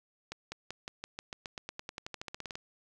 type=accelerating click train; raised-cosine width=0.2 ms; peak=-22 dBFS; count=22; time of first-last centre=0.32-2.555 s; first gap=200 ms; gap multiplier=0.93; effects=none